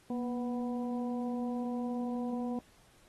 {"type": "harmonic tone with a mistuned harmonic", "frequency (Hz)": 246.9, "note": "B3", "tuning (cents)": 0, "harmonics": [1, 2, 3, 4], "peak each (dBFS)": [-33, -41, -44, -49], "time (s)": [0.1, 2.59], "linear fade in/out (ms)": 2, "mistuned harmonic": 1, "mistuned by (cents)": -49, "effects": ["pink hiss -64 dBFS RMS until 3.08 s", "AAC 32 kbps"]}